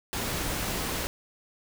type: noise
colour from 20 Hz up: pink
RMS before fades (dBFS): -31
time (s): 0.13-1.07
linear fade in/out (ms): 0
effects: none